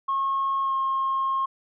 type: tone with pitch glide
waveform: sine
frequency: 1086 to 1073.5 Hz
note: C#6 to C6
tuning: -36 to +44 cents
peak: -21 dBFS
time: 0.08-1.46 s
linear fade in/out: 10 ms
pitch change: -20 cents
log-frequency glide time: 0.63-0.74 s
effects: tanh soft clip ceiling -18 dBFS